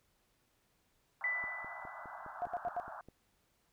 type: band-pass noise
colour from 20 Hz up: pink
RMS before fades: -48 dBFS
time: 1.21-3.01 s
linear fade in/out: 0 ms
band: 630 to 1600 Hz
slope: 96 dB/octave
type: tone with exponential decay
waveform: sine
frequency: 1991 Hz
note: B6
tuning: 14 cents sharp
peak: -30 dBFS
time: 1.24-2.39 s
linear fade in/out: 2 ms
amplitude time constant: 250 ms
type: click train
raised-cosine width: 2 ms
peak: -39 dBFS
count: 9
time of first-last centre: 1.44-3.086 s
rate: 4.86 Hz
type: tone bursts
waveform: sine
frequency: 707 Hz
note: F5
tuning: 21 cents sharp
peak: -33 dBFS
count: 4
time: 2.42-2.799 s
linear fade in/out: 0 ms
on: 34 ms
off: 81 ms
effects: pink hiss -75 dBFS RMS until 3.72 s